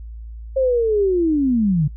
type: linear sweep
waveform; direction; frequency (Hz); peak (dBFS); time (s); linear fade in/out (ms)
sine; down; 540 to 138.59; -14; 0.56-1.88; 10
effects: noise-tail reverb RT60 0.1 s tail -20 dB re dry + added 56 Hz sine -31 dBFS peak until 1.96 s